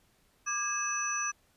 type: tone cluster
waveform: sine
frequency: 1189 / 1637 / 2585 / 5950 Hz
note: D6 / G#6 / E7 / F#8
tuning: +21 / -25 / -34 / +9 cents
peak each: -35 / -37 / -38 / -33 dBFS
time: 0.46-1.32 s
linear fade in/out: 20 ms
effects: pink hiss -68 dBFS RMS until 1.56 s + resampled to 32000 Hz